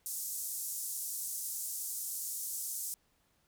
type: band-pass noise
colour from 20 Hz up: white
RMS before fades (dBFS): -39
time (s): 0.06-2.94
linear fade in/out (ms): 0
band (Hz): 6400 to 14000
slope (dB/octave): 24
effects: pink hiss -73 dBFS RMS until 3.47 s